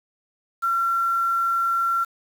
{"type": "tone with quantisation", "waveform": "sine", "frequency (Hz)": 1363, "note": "F6", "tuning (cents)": -43, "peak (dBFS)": -19, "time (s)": [0.62, 2.05], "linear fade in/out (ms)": 20, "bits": 7, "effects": []}